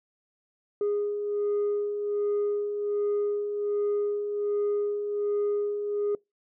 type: beating tone pair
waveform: sine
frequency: 410.7 / 412 Hz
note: G#4 / G#4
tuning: -19 / -14 cents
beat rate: 1.3 Hz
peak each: -33 / -24 dBFS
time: 0.81-6.15 s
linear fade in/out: 2 ms
effects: noise-tail reverb RT60 0.2 s tail -26 dB re dry + tanh soft clip ceiling -22 dBFS